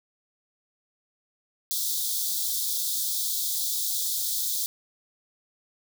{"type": "high-pass noise", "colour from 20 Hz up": "white", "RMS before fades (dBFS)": -28, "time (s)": [1.71, 4.66], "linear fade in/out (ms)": 0, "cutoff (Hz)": 3400, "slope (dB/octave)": 96, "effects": []}